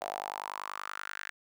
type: tone with high-pass filter sweep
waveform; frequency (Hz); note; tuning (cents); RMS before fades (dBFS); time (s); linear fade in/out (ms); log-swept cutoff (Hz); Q
sawtooth; 50.3; G1; +45; -40; 0.01-1.3; 0; 680 to 1700; 5
effects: none